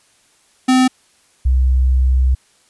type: tone pair in turn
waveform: square / sine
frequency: 257 / 64.25 Hz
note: C4 / C2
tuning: -31 / -31 cents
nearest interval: 2 octaves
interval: 2400 cents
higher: first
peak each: -10 dBFS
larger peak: neither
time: 0.68-0.88 / 1.45-2.35 s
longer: second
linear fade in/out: 10 ms
effects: white hiss -55 dBFS RMS until 2.69 s + resampled to 24000 Hz